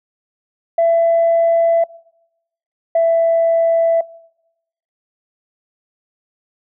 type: tone pair in turn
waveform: sine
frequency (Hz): 669 / 664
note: E5 / E5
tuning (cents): +25 / +12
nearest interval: unison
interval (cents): 13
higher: first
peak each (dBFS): -9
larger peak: neither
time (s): 0.78-1.84 / 2.95-4.01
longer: neither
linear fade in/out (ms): 5
effects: noise-tail reverb RT60 0.9 s tail -24 dB re dry + tanh soft clip ceiling -7 dBFS

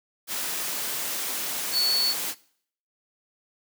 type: tone in noise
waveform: sine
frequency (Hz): 4435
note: C#8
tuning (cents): 0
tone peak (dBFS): -20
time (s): 1.72-2.15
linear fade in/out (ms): 50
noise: white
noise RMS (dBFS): -30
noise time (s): 0.27-2.35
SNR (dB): +7
effects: noise-tail reverb RT60 0.6 s tail -21 dB re dry + high-pass 200 Hz 12 dB/octave

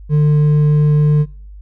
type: tone with hard clipping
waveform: sine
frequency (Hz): 149.4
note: D3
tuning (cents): +30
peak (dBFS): -10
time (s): 0.09-1.26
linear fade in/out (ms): 50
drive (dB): 4
effects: noise-tail reverb RT60 0.5 s tail -23 dB re dry + added 50 Hz sine -32 dBFS peak until 1.61 s

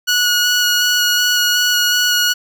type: tone with vibrato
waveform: 15% pulse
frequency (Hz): 1458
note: F#6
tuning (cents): -26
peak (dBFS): -6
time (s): 0.07-2.34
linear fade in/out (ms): 20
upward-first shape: square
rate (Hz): 2.7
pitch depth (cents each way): 9
effects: none

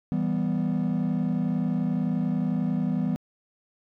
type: chord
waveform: triangle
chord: E minor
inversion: none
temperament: equal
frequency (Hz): 164.81 / 196 / 246.9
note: E3 / G3 / B3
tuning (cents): 0 / 0 / 0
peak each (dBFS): -25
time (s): 0.12-3.16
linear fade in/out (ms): 0
effects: tanh soft clip ceiling -16 dBFS

